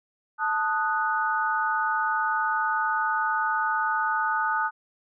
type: chord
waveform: sine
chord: D# diminished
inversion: second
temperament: equal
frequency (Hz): 880 / 1244.5 / 1480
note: A5 / D#6 / F#6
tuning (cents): 0 / 0 / 0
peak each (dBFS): -27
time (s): 0.38-4.71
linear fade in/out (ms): 50
effects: none